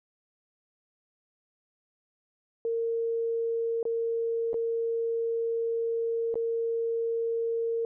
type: tone with dropouts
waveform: sine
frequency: 459.7 Hz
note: A#4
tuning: 24 cents flat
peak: -26 dBFS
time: 2.65-7.85 s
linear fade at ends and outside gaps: 1 ms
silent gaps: 3.829-3.853 / 4.532-4.542 / 6.342-6.355 s
effects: none